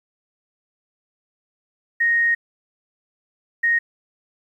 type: tone bursts at uneven times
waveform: sine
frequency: 1864.7 Hz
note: A#6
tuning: in tune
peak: -15 dBFS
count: 2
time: 2-2.35 / 3.63-3.79 s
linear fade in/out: 10 ms
effects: 9-bit

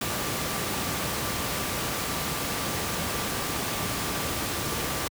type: tone in noise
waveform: sine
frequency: 1174.7 Hz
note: D6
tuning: in tune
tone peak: -40 dBFS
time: 0.01-5.08 s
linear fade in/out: 5 ms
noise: pink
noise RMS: -29 dBFS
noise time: 0.01-5.08 s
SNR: -14 dB
effects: high-pass 80 Hz 12 dB/octave

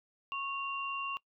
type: tone pair together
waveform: sine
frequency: 1100 / 2772 Hz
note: C#6 / F7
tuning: -14 / -14 cents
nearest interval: octave + major third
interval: 1600 cents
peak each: -37 / -37 dBFS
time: 0.32-1.17 s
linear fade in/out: 0 ms
effects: noise-tail reverb RT60 0.1 s tail -22 dB re dry

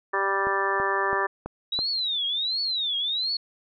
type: harmonic tone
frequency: 196 Hz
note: G3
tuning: in tune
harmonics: 2 / 3 / 4 / 5 / 6 / 7 / 8 / 9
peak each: -29 / -34 / -34 / -29 / -28 / -38 / -35 / -28 dBFS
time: 0.13-1.27 s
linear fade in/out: 10 ms
type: click train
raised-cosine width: 1 ms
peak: -18 dBFS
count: 5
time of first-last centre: 0.47-1.79 s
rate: 3.03 Hz
type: tone with vibrato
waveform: sine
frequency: 3803 Hz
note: A#7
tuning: 34 cents sharp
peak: -24 dBFS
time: 1.72-3.37 s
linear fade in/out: 5 ms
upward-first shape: triangle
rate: 1.4 Hz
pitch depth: 280 cents each way
effects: none

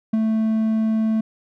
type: tone with ADSR envelope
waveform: triangle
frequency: 220.4 Hz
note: A3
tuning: 3 cents sharp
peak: -12 dBFS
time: 0.13-1.21 s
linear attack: 8 ms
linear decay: 18 ms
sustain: -3 dB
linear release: 7 ms
effects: none

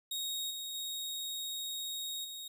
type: tone with level steps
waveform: sawtooth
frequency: 3757 Hz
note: A#7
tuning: 13 cents sharp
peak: -32 / -36 / -34 / -39 dBFS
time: 0.11-2.48 s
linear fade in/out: 5 ms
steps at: 0.5 / 0.74 / 2.24 s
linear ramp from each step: 10 ms
effects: none

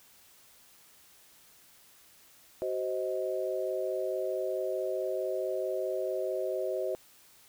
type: chord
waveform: sine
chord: C diminished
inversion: second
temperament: just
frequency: 376.7 / 523.3 / 627.9 Hz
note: Gb4 / C5 / Eb5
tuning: +31 / 0 / +16 cents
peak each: -34 dBFS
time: 2.62-6.95 s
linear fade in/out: 0 ms
effects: white hiss -59 dBFS RMS until 7.48 s

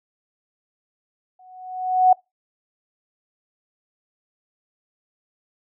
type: tone with exponential growth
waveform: sine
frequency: 740 Hz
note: F#5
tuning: in tune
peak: -8 dBFS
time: 1.39-2.13 s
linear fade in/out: 5 ms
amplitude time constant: 160 ms
effects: noise-tail reverb RT60 0.2 s tail -25 dB re dry

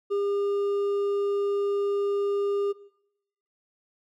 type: tone with hard clipping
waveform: triangle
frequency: 402.9 Hz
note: G4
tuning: 48 cents sharp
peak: -25 dBFS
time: 0.1-2.73 s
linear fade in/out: 20 ms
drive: 8 dB
effects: noise-tail reverb RT60 0.8 s tail -19 dB re dry

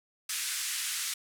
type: band-pass noise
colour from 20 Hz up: white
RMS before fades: -34 dBFS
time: 0.29-1.14 s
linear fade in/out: 5 ms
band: 1500 to 11000 Hz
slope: 24 dB/octave
effects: none

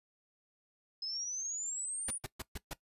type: exponential sweep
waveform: sine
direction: up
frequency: 5080 to 9640 Hz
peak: -36 dBFS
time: 1.02-2.18 s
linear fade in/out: 5 ms
type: noise bursts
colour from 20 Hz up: pink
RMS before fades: -40 dBFS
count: 5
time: 2.08-2.735 s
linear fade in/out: 5 ms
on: 27 ms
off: 130 ms
effects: noise-tail reverb RT60 0.1 s tail -19 dB re dry + resampled to 32000 Hz

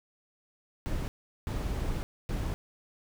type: noise bursts at uneven times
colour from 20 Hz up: brown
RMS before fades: -32 dBFS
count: 3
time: 0.86-1.08 / 1.47-2.03 / 2.29-2.54 s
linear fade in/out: 0 ms
effects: none

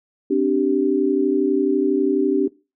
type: chord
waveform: sine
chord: C suspended second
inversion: none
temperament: equal with one note detuned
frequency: 261.6 / 293.7 / 387.7 Hz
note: C4 / D4 / G4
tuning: 0 / 0 / -19 cents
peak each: -22 / -19 / -19 dBFS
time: 0.3-2.48 s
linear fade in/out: 10 ms
effects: noise-tail reverb RT60 0.3 s tail -21 dB re dry

